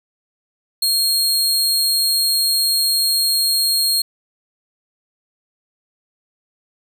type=tone; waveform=sawtooth; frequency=4251 Hz; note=C8; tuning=27 cents sharp; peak=-12 dBFS; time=0.82-4.02 s; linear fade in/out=5 ms; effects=none